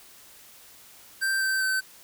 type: tone with pitch steps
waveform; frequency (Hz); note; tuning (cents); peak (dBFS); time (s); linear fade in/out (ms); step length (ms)
square; 1568 / 1551.8 / 1535.7; G6 / G6 / G6; 0 / -18 / -36; -24; 1.21-1.81; 20; 200
effects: white hiss -51 dBFS RMS until 2.03 s